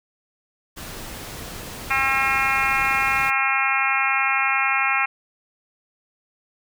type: noise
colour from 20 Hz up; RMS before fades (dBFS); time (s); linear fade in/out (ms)
pink; -35; 0.76-3.31; 20
type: clicks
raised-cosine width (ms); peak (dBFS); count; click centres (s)
3; -25; 2; 1.423 / 1.633
type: harmonic tone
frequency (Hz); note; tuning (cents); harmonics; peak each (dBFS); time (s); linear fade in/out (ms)
269; C4; +48; 3 / 4 / 5 / 6 / 7 / 8 / 9 / 10; -27 / -27 / -25 / -29 / -28 / -25 / -24 / -29; 1.9-5.06; 10
effects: none